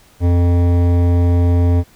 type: tone with hard clipping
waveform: triangle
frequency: 87.31 Hz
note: F2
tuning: in tune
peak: -12 dBFS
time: 0.2-1.84 s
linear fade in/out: 50 ms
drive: 18 dB
effects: pink hiss -49 dBFS RMS until 1.95 s

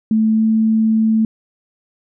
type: tone with pitch glide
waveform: sine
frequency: 219.4 to 220.8 Hz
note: A3 to A3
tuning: -5 to +6 cents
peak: -11 dBFS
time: 0.11-1.25 s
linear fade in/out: 2 ms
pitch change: +11 cents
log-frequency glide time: 0.34-0.43 s
effects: none

